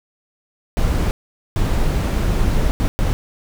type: noise bursts at uneven times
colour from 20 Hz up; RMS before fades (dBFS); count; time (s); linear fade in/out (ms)
brown; -17; 4; 0.77-1.11 / 1.56-2.71 / 2.8-2.88 / 2.99-3.13; 0
effects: none